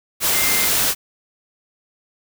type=tone in noise; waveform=sine; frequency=2093 Hz; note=C7; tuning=in tune; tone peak=-24 dBFS; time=0.32-0.7 s; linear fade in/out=50 ms; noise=white; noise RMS=-18 dBFS; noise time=0.2-0.95 s; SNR=-9 dB; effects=none